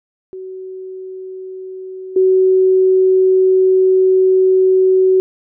sine tone with level steps, 375.5 Hz, F#4, 26 cents sharp, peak -26 / -8 dBFS, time 0.33-5.2 s, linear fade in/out 0 ms, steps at 2.16 s, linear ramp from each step 5 ms, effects none

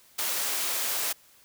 white high-pass noise, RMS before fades -29 dBFS, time 0.18-1.13 s, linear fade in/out 10 ms, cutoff 380 Hz, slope 12 dB/octave, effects white hiss -58 dBFS RMS until 1.44 s

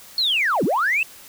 sine linear two-way sweep, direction down then up, 4395 to 147.8 to 2726 Hz, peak -16 dBFS, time 0.18-1.03 s, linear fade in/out 2 ms, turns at 0.64 s, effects tanh soft clip ceiling -13 dBFS + white hiss -44 dBFS RMS until 1.28 s

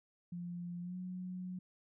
sine tone with pitch glide, 174.61 to 182.66 Hz, F3 to F#3, 0 to -22 cents, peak -40 dBFS, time 0.32-1.59 s, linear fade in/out 5 ms, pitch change +78 cents, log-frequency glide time 0.81-0.96 s, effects none

